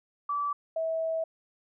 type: tone pair in turn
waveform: sine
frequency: 1156 / 648.8 Hz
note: D6 / E5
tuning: -28 / -28 cents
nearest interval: minor seventh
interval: 1000 cents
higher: first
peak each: -27 dBFS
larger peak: neither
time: 0.29-0.53 / 0.76-1.24 s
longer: second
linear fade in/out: 5 ms
effects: none